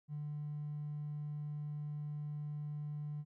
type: tone with hard clipping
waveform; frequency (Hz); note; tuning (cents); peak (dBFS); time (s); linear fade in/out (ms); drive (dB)
triangle; 148.4; D3; +18; -39; 0.08-3.25; 50; 3
effects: none